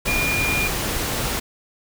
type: tone in noise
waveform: sine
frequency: 2416 Hz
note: D7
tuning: 48 cents sharp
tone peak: -21 dBFS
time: 0.07-0.68 s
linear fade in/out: 10 ms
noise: pink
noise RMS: -24 dBFS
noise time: 0.05-1.4 s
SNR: 0 dB
effects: none